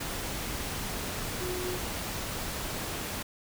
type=tone in noise; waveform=sine; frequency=362.5 Hz; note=F#4; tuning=35 cents flat; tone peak=-34 dBFS; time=1.4-1.78 s; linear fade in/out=10 ms; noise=pink; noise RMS=-35 dBFS; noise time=0-3.23 s; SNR=-2 dB; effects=none